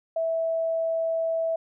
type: tone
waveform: sine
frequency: 655 Hz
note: E5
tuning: 11 cents flat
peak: -23 dBFS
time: 0.16-1.56 s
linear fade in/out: 5 ms
effects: none